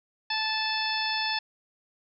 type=harmonic tone; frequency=875 Hz; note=A5; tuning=10 cents flat; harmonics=1 / 2 / 3 / 4 / 5 / 6; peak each=-32 / -33 / -34 / -34 / -34 / -33 dBFS; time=0.3-1.39 s; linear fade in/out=5 ms; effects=none